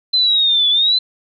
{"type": "linear two-way sweep", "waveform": "sine", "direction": "down then up", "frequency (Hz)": [4082, 3415, 4082], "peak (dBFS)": -11, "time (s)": [0.13, 0.99], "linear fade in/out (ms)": 10, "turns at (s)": 0.69, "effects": []}